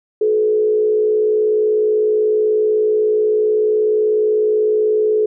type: tone with frequency modulation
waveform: sine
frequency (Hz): 428.3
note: A4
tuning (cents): -47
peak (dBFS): -12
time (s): 0.21-5.26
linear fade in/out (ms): 5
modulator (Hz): 59.6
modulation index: 0.42
effects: none